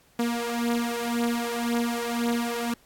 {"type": "beating tone pair", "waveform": "sawtooth", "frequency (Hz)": [235.2, 237.1], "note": ["A#3", "A#3"], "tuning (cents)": [16, 30], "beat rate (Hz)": 1.9, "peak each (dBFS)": [-23, -25], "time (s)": [0.19, 2.74], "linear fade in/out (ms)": 5, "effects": ["pink hiss -60 dBFS RMS until 2.85 s", "AAC 64 kbps"]}